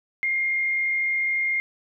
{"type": "tone with frequency modulation", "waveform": "sine", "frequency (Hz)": 2122, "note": "C7", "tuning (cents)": 24, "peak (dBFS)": -21, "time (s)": [0.23, 1.6], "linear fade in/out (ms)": 0, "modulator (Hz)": 51.6, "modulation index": 0.39, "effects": []}